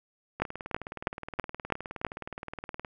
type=two click trains; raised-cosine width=0.5 ms; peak=-22 / -10 dBFS; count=48 / 6; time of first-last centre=0.4-2.848 / 0.42-2.049 s; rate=19.2 / 3.07 Hz; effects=none